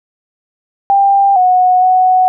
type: tone with pitch steps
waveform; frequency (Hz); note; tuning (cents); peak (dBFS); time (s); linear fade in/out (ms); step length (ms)
sine; 793 / 733 / 741; G5 / F#5 / F#5; +20 / -16 / +2; -6; 0.9-2.28; 0; 460
effects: none